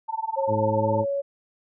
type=tone with tremolo; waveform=sine; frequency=891 Hz; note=A5; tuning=22 cents sharp; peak=-22 dBFS; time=0.08-1.04 s; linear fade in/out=20 ms; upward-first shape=sine; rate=20 Hz; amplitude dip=95%
type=tone with pitch glide; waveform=sine; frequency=544 to 559 Hz; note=C#5 to C#5; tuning=-33 to +14 cents; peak=-23 dBFS; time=0.36-1.22 s; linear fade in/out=20 ms; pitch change=+47 cents; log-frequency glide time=0.71-0.95 s
type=harmonic tone; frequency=107.5 Hz; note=A2; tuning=40 cents flat; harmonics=1 / 2 / 3 / 4 / 5; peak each=-27 / -30 / -32 / -33 / -34 dBFS; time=0.47-1.06 s; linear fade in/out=50 ms
effects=none